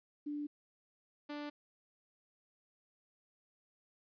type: tone pair in turn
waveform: sine / sawtooth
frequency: 293.7 / 293.7 Hz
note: D4 / D4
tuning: 0 / 0 cents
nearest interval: unison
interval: 0 cents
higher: neither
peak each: -37 / -37 dBFS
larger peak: neither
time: 0.26-0.47 / 1.29-1.5 s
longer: neither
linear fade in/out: 10 ms
effects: resampled to 11025 Hz + 13-bit